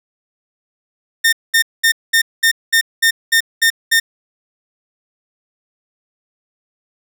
sawtooth tone bursts, 1821 Hz, A#6, 41 cents flat, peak -6 dBFS, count 10, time 1.24-4 s, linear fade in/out 10 ms, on 87 ms, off 210 ms, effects none

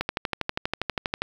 click train, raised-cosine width 0.3 ms, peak -9 dBFS, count 16, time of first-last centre 0.01-1.22 s, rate 12.4 Hz, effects 7-bit

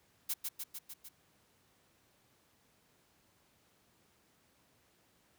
blue noise with echo, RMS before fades -35 dBFS, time 0.29-0.34 s, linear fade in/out 10 ms, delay 150 ms, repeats 5, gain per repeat -3 dB, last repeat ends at 1.09 s, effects pink hiss -70 dBFS RMS until 5.38 s + high-pass 80 Hz 12 dB/octave

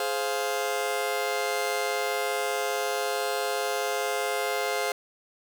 sawtooth chord, F minor, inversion first, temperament just, 419.1 / 523.8 / 698.5 Hz, Ab4 / C5 / F5, +16 / +2 / 0 cents, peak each -27 dBFS, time 0-4.92 s, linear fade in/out 2 ms, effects none

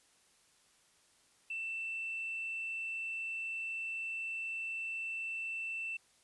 sine tone with hard clipping, 2672 Hz, E7, 23 cents sharp, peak -37 dBFS, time 1.5-5.97 s, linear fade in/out 5 ms, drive 1 dB, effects white hiss -68 dBFS RMS until 6.23 s + resampled to 24000 Hz

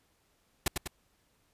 pink noise with echo, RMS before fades -25 dBFS, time 0.66-0.68 s, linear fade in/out 5 ms, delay 98 ms, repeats 2, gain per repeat -5 dB, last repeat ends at 0.876 s, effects pink hiss -71 dBFS RMS until 1.53 s + resampled to 32000 Hz

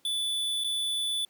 square tone with dropouts, 3474 Hz, A7, 23 cents flat, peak -28 dBFS, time 0.05-1.25 s, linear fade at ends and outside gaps 2 ms, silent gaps 0.638-0.644 s, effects pink hiss -66 dBFS RMS until 1.29 s + high-pass 200 Hz 12 dB/octave

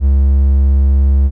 triangle tone, 68.4 Hz, C#2, 23 cents flat, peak -5 dBFS, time 0-1.31 s, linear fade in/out 50 ms, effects none

